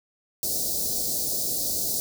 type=band-stop noise; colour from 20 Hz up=white; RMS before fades=-27 dBFS; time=0.43-2 s; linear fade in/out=0 ms; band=690 to 4200 Hz; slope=48 dB/octave; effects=none